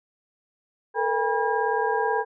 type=tone cluster; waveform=sine; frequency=442.4 / 480.8 / 808 / 969 / 1620 Hz; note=A4 / B4 / G#5 / B5 / G#6; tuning=+9 / -46 / -48 / -33 / -43 cents; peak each=-26 / -30 / -27 / -27 / -30 dBFS; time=0.94-2.25 s; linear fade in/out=50 ms; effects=none